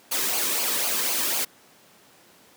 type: noise with flanger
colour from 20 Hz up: white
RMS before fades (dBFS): -25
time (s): 0.11-1.45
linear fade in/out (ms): 10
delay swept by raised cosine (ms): 0.53 to 1.46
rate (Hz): 4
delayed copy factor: -0.55
effects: pink hiss -54 dBFS RMS until 2.56 s + high-pass 200 Hz 12 dB/octave